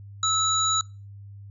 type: tone cluster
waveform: sine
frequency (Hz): 1301 / 3914 / 6870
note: E6 / B7 / A8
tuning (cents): -23 / -16 / -42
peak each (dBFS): -25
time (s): 0.23-0.81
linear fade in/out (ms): 2
effects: noise-tail reverb RT60 0.3 s tail -23 dB re dry + added 100 Hz sine -40 dBFS peak until 1.5 s